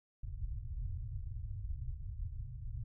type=low-pass noise; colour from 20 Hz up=pink; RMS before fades=-41 dBFS; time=0.23-2.84 s; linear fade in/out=5 ms; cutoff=130 Hz; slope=96 dB/octave; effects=none